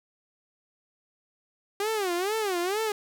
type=tone with vibrato; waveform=sawtooth; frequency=392 Hz; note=G4; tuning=in tune; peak=-22 dBFS; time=1.8-2.92 s; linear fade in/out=2 ms; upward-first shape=sine; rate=2.2 Hz; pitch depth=220 cents each way; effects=none